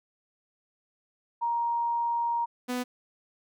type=tone pair in turn; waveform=sine / sawtooth; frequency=939 / 248.7 Hz; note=A#5 / B3; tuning=+12 / +12 cents; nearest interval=octave + major seventh; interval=2300 cents; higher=first; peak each=-25 dBFS; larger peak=neither; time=1.41-2.46 / 2.68-2.84 s; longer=first; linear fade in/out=20 ms; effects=none